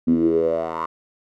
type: tone with band-pass filter sweep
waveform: 10% pulse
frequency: 81.8 Hz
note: E2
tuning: 13 cents flat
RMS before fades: -20 dBFS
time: 0.07-0.86 s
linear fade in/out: 10 ms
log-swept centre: 230 to 1100 Hz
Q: 8.3
effects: none